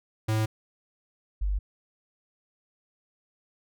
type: tone pair in turn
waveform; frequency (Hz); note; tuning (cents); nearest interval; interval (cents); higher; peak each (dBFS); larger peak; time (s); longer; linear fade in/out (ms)
square / sine; 109.3 / 49.18; A2 / G1; -11 / +6; octave + major second; 1383; first; -24; neither; 0.28-0.46 / 1.41-1.59; neither; 10
effects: none